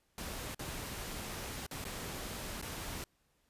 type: noise with dropouts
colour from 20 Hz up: pink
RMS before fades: -42 dBFS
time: 0.18-3.04 s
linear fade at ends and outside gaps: 1 ms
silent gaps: 0.546-0.593 / 1.665-1.711 / 1.842-1.851 / 2.615-2.625 s
effects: pink hiss -75 dBFS RMS until 3.49 s + resampled to 32000 Hz